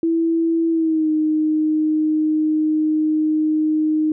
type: tone with pitch glide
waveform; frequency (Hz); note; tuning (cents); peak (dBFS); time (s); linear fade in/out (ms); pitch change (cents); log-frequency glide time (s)
sine; 329.8 to 309.5; E4 to D#4; +1 to -9; -15; 0.03-4.12; 2; -110; 0.7-1.1
effects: none